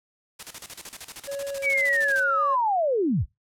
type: noise with tremolo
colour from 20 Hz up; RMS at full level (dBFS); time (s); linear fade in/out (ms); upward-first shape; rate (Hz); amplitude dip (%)
white; -37; 0.39-2.24; 10; square; 13; 80
type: tone with vibrato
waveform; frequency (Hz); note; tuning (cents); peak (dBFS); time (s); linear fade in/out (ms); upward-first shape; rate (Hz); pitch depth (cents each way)
triangle; 554.4; C#5; 0; -27; 1.27-2.56; 20; square; 1.8; 14
type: linear sweep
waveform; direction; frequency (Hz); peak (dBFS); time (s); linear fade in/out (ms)
sine; down; 2334 to 37.48; -20; 1.62-3.26; 50
effects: noise-tail reverb RT60 0.2 s tail -24 dB re dry + low-pass 11000 Hz 12 dB/octave